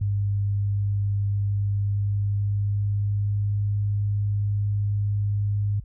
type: tone with pitch glide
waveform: sine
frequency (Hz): 100.7 to 102.22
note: G2 to G#2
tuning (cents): +47 to -27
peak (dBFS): -21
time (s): 0.01-5.8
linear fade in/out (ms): 5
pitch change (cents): +26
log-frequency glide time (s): 1.57-3.54
effects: added 50 Hz sine -39 dBFS peak until 5.84 s